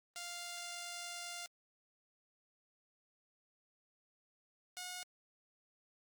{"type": "tone pair in turn", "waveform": "5% pulse", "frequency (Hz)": [698.5, 722.7], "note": ["F5", "F#5"], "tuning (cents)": [0, -41], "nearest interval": "minor second", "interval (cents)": 59, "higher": "second", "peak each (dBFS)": [-32, -32], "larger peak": "neither", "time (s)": [[0.16, 1.46], [4.77, 5.03]], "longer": "first", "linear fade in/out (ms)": 0, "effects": ["Opus 24 kbps"]}